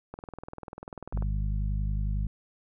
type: click train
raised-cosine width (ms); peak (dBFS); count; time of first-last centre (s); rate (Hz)
1; -25; 23; 0.14-1.224; 20.3
type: harmonic tone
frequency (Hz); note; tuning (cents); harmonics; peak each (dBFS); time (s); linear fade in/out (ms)
51; G#1; -31; 1 / 2 / 3 / 4; -27 / -34 / -37 / -42; 1.13-2.27; 5
effects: none